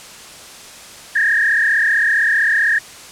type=tone with frequency modulation; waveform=sine; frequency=1746 Hz; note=A6; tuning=14 cents flat; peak=-12 dBFS; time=1.15-2.79 s; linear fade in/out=10 ms; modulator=35.5 Hz; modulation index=3.2; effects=white hiss -37 dBFS RMS until 3.11 s + low-pass 9000 Hz 12 dB/octave